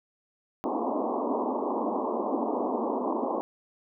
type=band-pass noise; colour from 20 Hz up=pink; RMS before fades=-29 dBFS; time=0.64-3.41 s; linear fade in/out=0 ms; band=220 to 1100 Hz; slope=96 dB/octave; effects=none